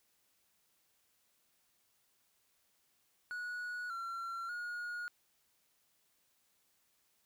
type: tone with pitch steps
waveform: triangle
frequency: 1462 / 1363 / 1440 Hz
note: F#6 / F6 / F#6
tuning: -21 / -43 / -47 cents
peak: -37 dBFS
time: 3.31-5.08 s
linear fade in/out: 0 ms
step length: 590 ms
effects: white hiss -75 dBFS RMS until 7.25 s